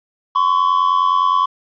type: tone pair together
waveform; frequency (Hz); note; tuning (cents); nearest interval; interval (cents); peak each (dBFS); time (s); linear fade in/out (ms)
triangle; 1029.3 / 1119; C6 / C#6; -29 / +16; minor second; 145; -14 / -13; 0.35-1.46; 10
effects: resampled to 11025 Hz + 8-bit